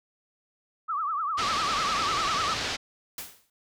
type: tone with vibrato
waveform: sine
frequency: 1221 Hz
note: D#6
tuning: 33 cents flat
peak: -26 dBFS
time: 0.88-2.55 s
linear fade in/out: 20 ms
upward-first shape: triangle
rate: 10 Hz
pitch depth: 180 cents each way
type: low-pass noise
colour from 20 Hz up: white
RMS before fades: -31 dBFS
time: 1.37-2.77 s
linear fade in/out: 20 ms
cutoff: 5200 Hz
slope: 24 dB/octave
type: noise with exponential decay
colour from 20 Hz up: white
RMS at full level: -34 dBFS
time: 3.18-3.5 s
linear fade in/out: 2 ms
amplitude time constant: 68 ms
effects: none

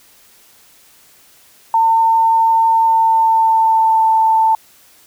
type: tone with pitch glide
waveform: sine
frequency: 903 to 888.5 Hz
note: A5 to A5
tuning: +45 to +17 cents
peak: -9 dBFS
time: 1.74-4.55 s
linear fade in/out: 2 ms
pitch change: -28 cents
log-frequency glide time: 2.77-4.09 s
effects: white hiss -48 dBFS RMS until 5.06 s

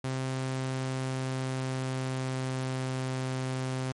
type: tone with pitch glide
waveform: sawtooth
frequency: 131.2 to 130.14 Hz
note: C3 to C3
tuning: +5 to -9 cents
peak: -26 dBFS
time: 0.04-3.92 s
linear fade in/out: 5 ms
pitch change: -14 cents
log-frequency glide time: 0.64-3.16 s
effects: MP3 48 kbps

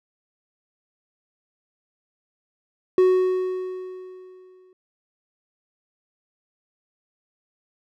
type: tone with exponential decay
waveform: triangle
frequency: 370 Hz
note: F#4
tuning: in tune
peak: -10 dBFS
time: 2.98-4.73 s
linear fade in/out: 2 ms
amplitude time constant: 380 ms
effects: none

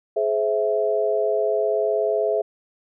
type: chord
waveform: sine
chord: Ab augmented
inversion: none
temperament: equal with one note detuned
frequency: 422.8 / 523.3 / 659.3 Hz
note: Ab4 / C5 / E5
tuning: +31 / 0 / 0 cents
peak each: -22 / -26 / -22 dBFS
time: 0.16-2.42 s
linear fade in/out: 10 ms
effects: none

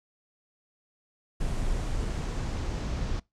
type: noise with low-pass filter sweep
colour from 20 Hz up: brown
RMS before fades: -30 dBFS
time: 1.4-3.2 s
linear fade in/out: 10 ms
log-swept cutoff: 9200 to 5800 Hz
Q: 1.5
effects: noise-tail reverb RT60 0.2 s tail -23 dB re dry

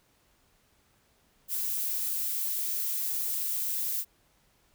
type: noise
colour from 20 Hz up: violet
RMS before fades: -31 dBFS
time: 1.48-4.05 s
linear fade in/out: 50 ms
effects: pink hiss -67 dBFS RMS until 4.74 s

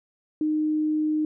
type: tone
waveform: sine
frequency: 307.3 Hz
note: D#4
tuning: 21 cents flat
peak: -21 dBFS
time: 0.41-1.25 s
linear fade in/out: 2 ms
effects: none

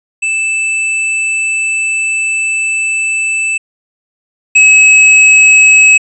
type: tone pair in turn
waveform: square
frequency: 2637 / 2571 Hz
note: E7 / E7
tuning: 0 / -44 cents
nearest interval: unison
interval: 44 cents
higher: first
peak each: -12 / -3 dBFS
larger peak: second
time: 0.22-3.58 / 4.55-5.98 s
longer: first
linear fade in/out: 10 ms
effects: resampled to 22050 Hz

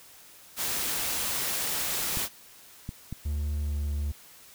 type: noise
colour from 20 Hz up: white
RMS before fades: -30 dBFS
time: 0.56-2.29 s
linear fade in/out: 50 ms
type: clicks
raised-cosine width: 5 ms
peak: -22 dBFS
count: 3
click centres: 2.172 / 2.891 / 3.126 s
type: tone with pitch glide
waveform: triangle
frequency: 73.9 to 73.05 Hz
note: D2 to D2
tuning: +11 to -9 cents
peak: -25 dBFS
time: 3.25-4.12 s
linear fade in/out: 10 ms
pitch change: -20 cents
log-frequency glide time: 3.63-3.75 s
effects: white hiss -52 dBFS RMS until 4.54 s

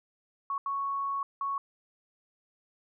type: tone bursts at uneven times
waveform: sine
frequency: 1108.7 Hz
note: C#6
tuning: in tune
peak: -29 dBFS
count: 3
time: 0.5-0.58 / 0.66-1.23 / 1.41-1.58 s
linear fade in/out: 2 ms
effects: none

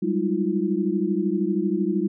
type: tone cluster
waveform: sine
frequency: 189.7 / 202.5 / 316 / 348.9 Hz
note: F#3 / G#3 / D#4 / F4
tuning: +43 / -43 / +27 / -2 cents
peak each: -26 dBFS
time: 0.02-2.08 s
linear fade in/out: 10 ms
effects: none

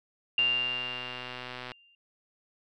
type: tone with exponential decay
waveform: sine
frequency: 2791 Hz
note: F7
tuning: 2 cents flat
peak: -21 dBFS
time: 0.38-1.95 s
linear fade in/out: 2 ms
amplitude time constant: 340 ms
type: click train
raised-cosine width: 0.3 ms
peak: -23 dBFS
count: 167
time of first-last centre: 0.39-1.718 s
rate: 125 Hz
effects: none

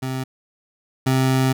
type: tone pair in turn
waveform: 25% pulse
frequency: 130.81 / 131.29 Hz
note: C3 / C3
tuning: 0 / +6 cents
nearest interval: unison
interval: 6 cents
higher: second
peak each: -20 / -12 dBFS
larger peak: second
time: 0.02-0.24 / 1.06-1.53 s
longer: second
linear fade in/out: 10 ms
effects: none

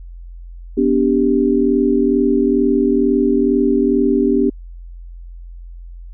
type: chord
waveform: sine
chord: G major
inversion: first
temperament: equal with one note detuned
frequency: 246.9 / 289.1 / 392 Hz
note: B3 / D4 / G4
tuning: 0 / -27 / 0 cents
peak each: -16 dBFS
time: 0.77-4.5 s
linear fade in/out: 10 ms
effects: added 43 Hz sine -31 dBFS peak until 6.13 s

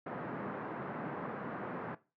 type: band-pass noise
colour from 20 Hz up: pink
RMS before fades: -41 dBFS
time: 0.06-1.95 s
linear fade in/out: 5 ms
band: 150 to 1600 Hz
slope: 24 dB/octave
effects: noise-tail reverb RT60 0.3 s tail -18 dB re dry

